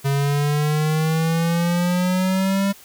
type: exponential sweep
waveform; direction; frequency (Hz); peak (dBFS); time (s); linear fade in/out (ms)
square; up; 137.8 to 199; -18; 0.04-2.73; 20
effects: white hiss -46 dBFS RMS until 2.84 s